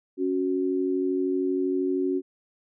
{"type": "tone pair together", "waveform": "sine", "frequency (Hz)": [277.2, 370], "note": ["C#4", "F#4"], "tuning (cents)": [0, 0], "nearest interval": "perfect fourth", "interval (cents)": 500, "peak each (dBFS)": [-26, -25], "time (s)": [0.17, 2.22], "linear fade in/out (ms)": 50, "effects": []}